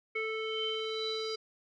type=tone with low-pass filter sweep; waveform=square; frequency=440 Hz; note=A4; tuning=in tune; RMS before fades=-35 dBFS; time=0.15-1.36 s; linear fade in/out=10 ms; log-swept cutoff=2300 to 4700 Hz; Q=9.7; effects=none